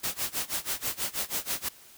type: noise with tremolo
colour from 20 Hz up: white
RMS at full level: -29 dBFS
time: 0.03-1.69 s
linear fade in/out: 10 ms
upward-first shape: sine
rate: 6.2 Hz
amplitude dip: 95%
effects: white hiss -53 dBFS RMS until 1.97 s